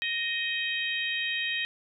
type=harmonic tone with a mistuned harmonic; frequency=630 Hz; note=D#5; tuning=21 cents sharp; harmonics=3 / 4 / 5 / 6; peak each=-32 / -32 / -34 / -36 dBFS; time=0.02-1.65 s; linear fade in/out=0 ms; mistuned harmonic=3; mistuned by=-25 cents; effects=none